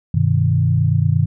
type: chord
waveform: sine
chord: G augmented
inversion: none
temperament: equal with one note detuned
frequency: 98 / 126.28 / 155.56 Hz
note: G2 / B2 / D#3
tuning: 0 / +39 / 0 cents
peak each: -17 dBFS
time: 0.14-1.26 s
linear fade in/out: 5 ms
effects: none

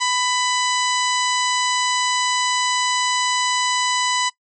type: harmonic tone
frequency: 996 Hz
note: B5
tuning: 14 cents sharp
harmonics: 1 / 2 / 3 / 4 / 5 / 6 / 7 / 8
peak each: -22 / -25 / -27 / -28 / -29 / -30 / -30 / -31 dBFS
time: 0-4.3 s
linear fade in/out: 20 ms
effects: noise-tail reverb RT60 0.1 s tail -20 dB re dry

